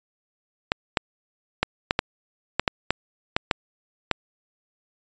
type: clicks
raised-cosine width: 0.3 ms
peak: -3 dBFS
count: 11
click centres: 0.719 / 0.972 / 1.63 / 1.909 / 1.991 / 2.596 / 2.678 / 2.906 / 3.365 / 3.512 / 4.113 s
effects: resampled to 16000 Hz